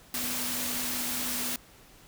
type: tone in noise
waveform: sine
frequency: 246.9 Hz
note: B3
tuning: in tune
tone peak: -40 dBFS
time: 0.14-1.56 s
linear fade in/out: 2 ms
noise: white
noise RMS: -32 dBFS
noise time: 0.14-1.56 s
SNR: -11 dB
effects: pink hiss -55 dBFS RMS until 2.07 s